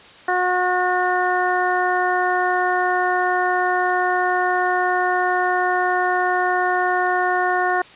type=harmonic tone; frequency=363 Hz; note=F#4; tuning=33 cents flat; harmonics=1 / 2 / 3 / 4 / 5; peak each=-24 / -20 / -25 / -24 / -25 dBFS; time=0.28-7.82 s; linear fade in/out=5 ms; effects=white hiss -44 dBFS RMS until 7.95 s + resampled to 8000 Hz